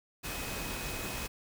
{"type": "tone in noise", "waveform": "sine", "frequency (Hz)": 2527, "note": "D#7", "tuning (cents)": 26, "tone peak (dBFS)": -45, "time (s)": [0.23, 1.28], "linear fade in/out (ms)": 20, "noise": "pink", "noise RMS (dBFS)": -38, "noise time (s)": [0.23, 1.28], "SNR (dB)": -10, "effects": []}